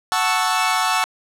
sawtooth chord, F# minor seventh, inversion none, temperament equal, 740 / 880 / 1108.7 / 1318.5 Hz, F#5 / A5 / C#6 / E6, 0 / 0 / 0 / 0 cents, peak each -19 dBFS, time 0.12-1.04 s, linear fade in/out 0 ms, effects low-pass 11000 Hz 12 dB/octave

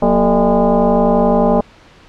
sine tone with frequency modulation, 183.3 Hz, F#3, 16 cents flat, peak -9 dBFS, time 0.02-1.61 s, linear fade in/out 5 ms, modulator 209 Hz, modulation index 3.3, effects pink hiss -44 dBFS RMS until 2.08 s + low-pass 4000 Hz 12 dB/octave

